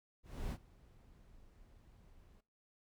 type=noise with ADSR envelope; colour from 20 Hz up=brown; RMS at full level=-38 dBFS; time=0.23-2.41 s; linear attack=280 ms; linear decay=65 ms; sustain=-24 dB; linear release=9 ms; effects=noise-tail reverb RT60 0.3 s tail -21 dB re dry